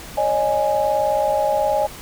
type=chord; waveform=sine; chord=C# suspended second; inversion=none; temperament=equal with one note detuned; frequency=554.4 / 613.3 / 830.6 Hz; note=C#5 / D#5 / G#5; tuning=0 / -25 / 0 cents; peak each=-22 / -20 / -20 dBFS; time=0.17-1.87 s; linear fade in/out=10 ms; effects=pink hiss -37 dBFS RMS until 2.01 s